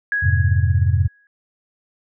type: tone with exponential decay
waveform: sine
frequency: 1661.2 Hz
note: G#6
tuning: in tune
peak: -16 dBFS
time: 0.12-1.27 s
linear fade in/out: 1 ms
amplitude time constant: 250 ms
type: chord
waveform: sine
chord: F minor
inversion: none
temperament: equal with one note detuned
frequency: 87.31 / 103.83 / 130.28 Hz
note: F2 / Ab2 / C3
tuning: 0 / 0 / -7 cents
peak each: -16 / -18 / -21 dBFS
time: 0.22-1.08 s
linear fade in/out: 20 ms
effects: none